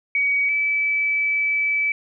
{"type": "tone pair in turn", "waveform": "sine", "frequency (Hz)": [2261, 2303], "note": ["C#7", "D7"], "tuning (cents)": [34, -34], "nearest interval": "unison", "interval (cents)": 32, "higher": "second", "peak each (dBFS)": [-17, -18], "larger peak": "first", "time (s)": [[0.15, 0.49], [0.49, 1.92]], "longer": "second", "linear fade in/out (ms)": 2, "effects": []}